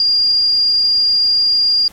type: tone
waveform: sine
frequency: 4809 Hz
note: D8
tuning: 40 cents sharp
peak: -10 dBFS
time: 0-1.88 s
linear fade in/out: 2 ms
effects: pink hiss -43 dBFS RMS until 1.92 s + MP3 64 kbps